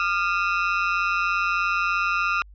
30% pulse ring-modulated tone, 1301 Hz, E6, 23 cents flat, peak -15 dBFS, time 0-2.42 s, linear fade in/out 0 ms, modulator 91.6 Hz, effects added 50 Hz sine -44 dBFS peak until 2.54 s + resampled to 11025 Hz

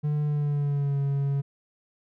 triangle tone with pitch glide, 148.8 to 139.64 Hz, D3 to C#3, +23 to +13 cents, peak -21 dBFS, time 0.03-1.42 s, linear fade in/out 20 ms, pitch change -110 cents, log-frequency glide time 0.24-0.99 s, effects none

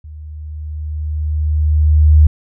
sine tone with level ramp, 76.3 Hz, D#2, 33 cents flat, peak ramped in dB -30 to -3 dBFS, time 0.04-2.27 s, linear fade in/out 5 ms, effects none

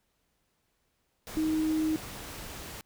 sine tone in noise, 313.7 Hz, D#4, 14 cents sharp, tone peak -25 dBFS, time 1.37-1.96 s, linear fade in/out 0 ms, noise pink, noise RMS -42 dBFS, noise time 1.27-2.81 s, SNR +14 dB, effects pink hiss -75 dBFS RMS until 2.85 s

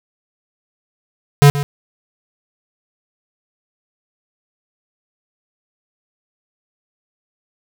square tone with echo, 143.3 Hz, D3, 42 cents flat, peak -5 dBFS, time 1.42-1.5 s, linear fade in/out 0 ms, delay 130 ms, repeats 1, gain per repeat -13 dB, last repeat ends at 1.63 s, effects none

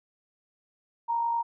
sine tone with amplitude modulation, 932.3 Hz, A#5, in tune, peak -23 dBFS, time 1.08-1.43 s, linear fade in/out 20 ms, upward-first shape sine, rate 50 Hz, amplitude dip 35%, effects none

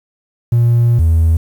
triangle tone pair in turn, 118.4 / 81.47 Hz, A#2 / E2, +27 / -20 cents, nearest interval tritone, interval 647 cents, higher first, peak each -5 dBFS, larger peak neither, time 0.52-0.99 / 0.99-1.37 s, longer first, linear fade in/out 5 ms, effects tanh soft clip ceiling -3 dBFS + 7-bit

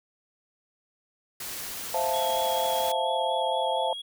white noise, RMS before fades -36 dBFS, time 1.4-2.92 s, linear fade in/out 5 ms
sine chord, F major seventh, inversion second, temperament equal, 523.3 / 659.3 / 698.5 / 880 Hz, C5 / E5 / F5 / A5, 0 / 0 / 0 / 0 cents, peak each -30 / -30 / -32 / -28 dBFS, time 1.94-3.93 s, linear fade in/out 2 ms
triangle tone with vibrato, 3322 Hz, G#7, in tune, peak -33 dBFS, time 2.13-4.02 s, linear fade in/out 10 ms, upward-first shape sine, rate 4.3 Hz, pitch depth 20 cents each way
effects none

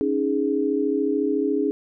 sine chord, C# suspended second, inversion none, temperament equal, 277.2 / 311.1 / 415.3 Hz, C#4 / D#4 / G#4, 0 / 0 / 0 cents, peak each -24 / -25 / -23 dBFS, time 0.01-1.71 s, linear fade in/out 0 ms, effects none

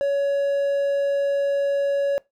triangle tone, 561 Hz, C#5, 21 cents sharp, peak -17 dBFS, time 0.01-2.18 s, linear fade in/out 0 ms, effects noise-tail reverb RT60 0.2 s tail -22 dB re dry

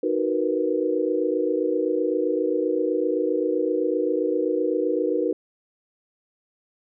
sine chord, B major seventh, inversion first, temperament equal, 311.1 / 370 / 466.2 / 493.9 Hz, D#4 / F#4 / A#4 / B4, 0 / 0 / 0 / 0 cents, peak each -26 dBFS, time 0.03-5.33 s, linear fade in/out 5 ms, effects none

